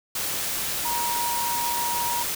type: tone in noise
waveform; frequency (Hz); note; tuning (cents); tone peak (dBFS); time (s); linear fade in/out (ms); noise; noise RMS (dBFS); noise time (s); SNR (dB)
sine; 949; A#5; +31; -26; 0.85-2.23; 5; white; -28; 0.15-2.35; -1
effects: none